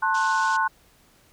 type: chord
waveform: sine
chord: F# diminished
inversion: first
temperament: just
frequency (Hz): 888 / 1065.6 / 1480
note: A5 / C6 / F#6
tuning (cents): +16 / +31 / 0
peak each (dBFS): -24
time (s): 0.02-0.68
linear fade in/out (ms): 10
type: band-pass noise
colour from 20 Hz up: white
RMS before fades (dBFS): -39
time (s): 0.14-0.57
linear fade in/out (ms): 10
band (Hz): 2600 to 7400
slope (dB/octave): 48
effects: pink hiss -58 dBFS RMS until 1.32 s